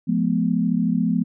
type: chord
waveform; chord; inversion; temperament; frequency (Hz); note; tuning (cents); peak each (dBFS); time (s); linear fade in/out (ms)
sine; F diminished; none; equal with one note detuned; 174.61 / 213 / 246.9; F3 / Ab3 / Cb4; 0 / +44 / 0; -22; 0.07-1.24; 20
effects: none